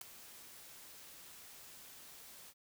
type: noise with ADSR envelope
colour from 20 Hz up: white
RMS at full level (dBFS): -40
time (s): 0.01-2.54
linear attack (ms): 5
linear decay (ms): 4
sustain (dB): -15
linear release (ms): 54
effects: none